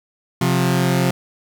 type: tone pair together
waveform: sawtooth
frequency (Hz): 133.4 / 177.72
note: C3 / F3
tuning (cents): +34 / +31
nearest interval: perfect fourth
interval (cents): 497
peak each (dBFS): -14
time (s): 0.41-1.11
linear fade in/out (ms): 5
effects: 8-bit